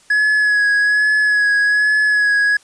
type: tone with vibrato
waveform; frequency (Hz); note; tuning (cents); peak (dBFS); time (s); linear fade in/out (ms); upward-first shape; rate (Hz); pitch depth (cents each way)
triangle; 1684; G#6; +24; -10; 0.1-2.57; 5; sine; 1.2; 24
effects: white hiss -50 dBFS RMS until 2.63 s + resampled to 22050 Hz